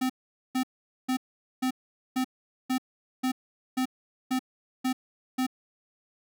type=tone bursts; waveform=square; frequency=257.5 Hz; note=C4; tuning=28 cents flat; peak=-25 dBFS; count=11; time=0.01-5.467 s; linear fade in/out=10 ms; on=87 ms; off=450 ms; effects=none